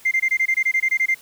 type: tone bursts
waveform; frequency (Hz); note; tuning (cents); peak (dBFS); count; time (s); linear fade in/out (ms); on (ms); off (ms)
sine; 2094; C7; +1; -14; 13; 0.05-1.146; 10; 64; 22
effects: tanh soft clip ceiling -12 dBFS + white hiss -48 dBFS RMS until 1.21 s